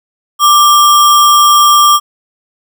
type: tone with sample-and-hold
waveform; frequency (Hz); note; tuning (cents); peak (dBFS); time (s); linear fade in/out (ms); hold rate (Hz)
sine; 1179; D6; +6; -3; 0.39-2; 50; 4410
effects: none